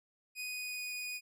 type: tone with pitch glide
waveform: sawtooth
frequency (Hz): 2489 to 2473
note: D#7 to D#7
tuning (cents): 0 to -11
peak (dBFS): -35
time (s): 0.35-1.21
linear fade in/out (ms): 50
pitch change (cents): -11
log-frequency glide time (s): 0.48-0.87
effects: none